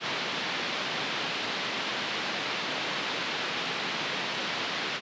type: band-pass noise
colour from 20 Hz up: white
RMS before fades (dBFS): -32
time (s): 0-5.01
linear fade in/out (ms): 50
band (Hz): 140 to 3900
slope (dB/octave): 24
effects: resampled to 16000 Hz